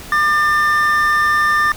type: tone pair together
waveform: triangle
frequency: 1200 / 1790.3 Hz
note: D6 / A6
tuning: +37 / +30 cents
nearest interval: perfect fifth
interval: 693 cents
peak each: -13 dBFS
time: 0.12-1.72 s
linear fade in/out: 2 ms
effects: pink hiss -34 dBFS RMS until 1.76 s